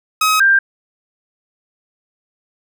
sawtooth / sine tone pair in turn, 1270 / 1585.9 Hz, D#6 / G6, +35 / +20 cents, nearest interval major third, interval 385 cents, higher second, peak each -8 dBFS, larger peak neither, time 0.21-0.4 / 0.4-0.59 s, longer neither, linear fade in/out 5 ms, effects none

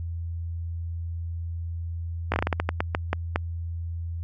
slowing click train, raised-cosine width 0.5 ms, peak -8 dBFS, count 13, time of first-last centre 2.32-3.359 s, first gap 18 ms, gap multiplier 1.26, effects added 84 Hz sine -29 dBFS peak until 4.23 s

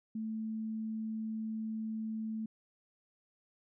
sine tone, 220 Hz, A3, in tune, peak -35 dBFS, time 0.15-2.46 s, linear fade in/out 5 ms, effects none

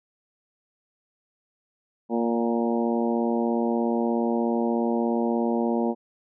harmonic tone with a mistuned harmonic, 116.8 Hz, A#2, 4 cents sharp, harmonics 2 / 3 / 4 / 5 / 6 / 7 / 8, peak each -24 / -28 / -30 / -32 / -34 / -35 / -36 dBFS, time 2.09-5.95 s, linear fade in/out 50 ms, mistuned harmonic 6, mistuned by +32 cents, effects none

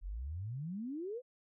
sine exponential sweep, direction up, 41.2 to 523.3 Hz, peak -38 dBFS, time 0.01-1.22 s, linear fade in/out 50 ms, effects none

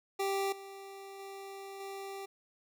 25% pulse tone with level steps, 392 Hz, G4, in tune, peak -27 / -42 / -40 / -37 dBFS, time 0.19-2.26 s, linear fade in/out 10 ms, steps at 0.52 / 1.19 / 1.8 s, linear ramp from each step 5 ms, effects none

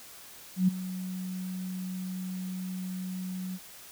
sine tone with ADSR envelope, 185 Hz, F#3, in tune, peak -18 dBFS, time 0.56-3.59 s, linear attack 120 ms, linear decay 14 ms, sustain -15 dB, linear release 45 ms, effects white hiss -49 dBFS RMS until 3.91 s

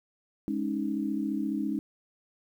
sine chord, Ab suspended fourth, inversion none, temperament just, 207.7 / 276.9 / 311.5 Hz, Ab3 / Db4 / Eb4, 0 / -2 / +2 cents, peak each -32 dBFS, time 0.48-1.79 s, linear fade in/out 0 ms, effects 10-bit

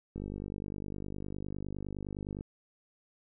click train, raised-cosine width 3 ms, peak -26 dBFS, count 113, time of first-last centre 0.16-2.409 s, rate 49.8 Hz, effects none

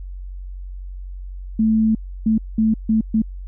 sine tone bursts at uneven times, 220 Hz, A3, in tune, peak -13 dBFS, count 5, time 1.59-1.95 / 2.26-2.38 / 2.58-2.74 / 2.89-3.01 / 3.14-3.22 s, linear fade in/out 5 ms, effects added 46 Hz sine -29 dBFS peak until 3.47 s

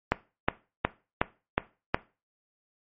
click train, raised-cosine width 0.5 ms, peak -6 dBFS, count 6, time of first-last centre 0.12-1.945 s, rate 2.74 Hz, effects noise-tail reverb RT60 0.3 s tail -18 dB re dry + MP3 32 kbps

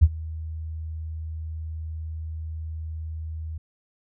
sine tone with ADSR envelope, 79.5 Hz, D#2, 38 cents sharp, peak -8 dBFS, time 0.01-3.58 s, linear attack 21 ms, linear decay 46 ms, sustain -22 dB, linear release 6 ms, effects none

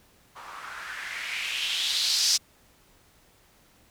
violet noise with low-pass filter sweep, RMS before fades -29 dBFS, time 0.35-2.38 s, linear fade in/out 20 ms, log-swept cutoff 1000 to 5500 Hz, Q 3.4, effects pink hiss -60 dBFS RMS until 3.9 s

